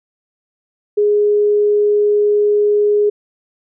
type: tone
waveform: sine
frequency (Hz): 415.3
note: G#4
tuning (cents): 0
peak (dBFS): -10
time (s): 0.97-3.1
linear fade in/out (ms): 10
effects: none